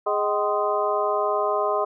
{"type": "harmonic tone with a mistuned harmonic", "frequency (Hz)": 207.7, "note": "G#3", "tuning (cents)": 0, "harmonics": [2, 3, 4, 5, 6], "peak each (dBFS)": [-26, -25, -29, -26, -29], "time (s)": [0.06, 1.85], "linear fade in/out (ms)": 10, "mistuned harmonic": 4, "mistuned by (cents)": -140, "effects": []}